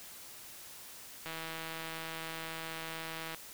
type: click train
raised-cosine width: 0.3 ms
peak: -25 dBFS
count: 339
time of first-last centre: 1.26-3.346 s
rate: 162 Hz
effects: white hiss -50 dBFS RMS until 3.53 s